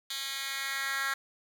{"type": "tone with high-pass filter sweep", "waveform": "10% pulse", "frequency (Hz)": 272.3, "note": "C#4", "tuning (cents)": -31, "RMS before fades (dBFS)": -34, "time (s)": [0.1, 1.14], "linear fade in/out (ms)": 5, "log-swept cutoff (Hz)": [3100, 1600], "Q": 2.4, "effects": []}